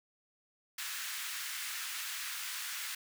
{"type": "high-pass noise", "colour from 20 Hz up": "pink", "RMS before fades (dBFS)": -40, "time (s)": [0.78, 2.95], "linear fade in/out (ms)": 5, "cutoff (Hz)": 1400, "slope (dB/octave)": 24, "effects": []}